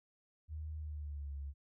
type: tone with pitch glide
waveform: sine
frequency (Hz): 77.4 to 70.16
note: D#2 to C#2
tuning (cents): -9 to +21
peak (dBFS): -40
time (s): 0.48-1.54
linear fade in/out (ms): 50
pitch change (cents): -170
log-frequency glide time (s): 0.77-1.33
effects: none